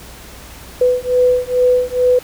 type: beating tone pair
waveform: sine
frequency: 497.5 / 499.8 Hz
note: B4 / B4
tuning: +13 / +21 cents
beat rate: 2.3 Hz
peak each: -14 dBFS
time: 0.81-2.19 s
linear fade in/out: 5 ms
effects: added 60 Hz sine -39 dBFS peak until 2.23 s + pink hiss -37 dBFS RMS until 2.23 s